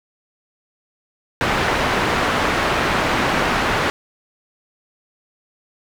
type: low-pass noise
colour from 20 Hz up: white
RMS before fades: -19 dBFS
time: 1.41-3.9 s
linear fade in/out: 0 ms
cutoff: 1700 Hz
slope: 12 dB/octave
effects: none